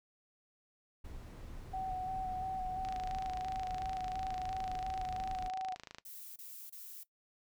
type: noise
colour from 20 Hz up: brown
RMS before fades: -47 dBFS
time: 1.04-5.49 s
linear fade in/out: 10 ms
type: tone with vibrato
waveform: sine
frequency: 750 Hz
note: F#5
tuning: 23 cents sharp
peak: -36 dBFS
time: 1.73-5.75 s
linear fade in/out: 10 ms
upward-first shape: square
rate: 2.9 Hz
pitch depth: 17 cents each way
type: click train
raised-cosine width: 0.2 ms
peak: -29 dBFS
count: 85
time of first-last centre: 2.85-5.984 s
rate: 26.8 Hz
type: noise bursts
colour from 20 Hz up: violet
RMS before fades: -49 dBFS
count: 3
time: 6.05-7.034 s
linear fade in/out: 5 ms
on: 310 ms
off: 27 ms
effects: noise-tail reverb RT60 0.1 s tail -18 dB re dry